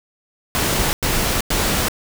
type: noise bursts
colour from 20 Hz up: pink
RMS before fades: -19 dBFS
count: 3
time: 0.55-1.884 s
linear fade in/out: 0 ms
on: 380 ms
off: 97 ms
effects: none